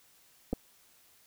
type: clicks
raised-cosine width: 2 ms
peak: -19 dBFS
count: 2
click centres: 0.529 / 0.533 s
effects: white hiss -63 dBFS RMS until 1.26 s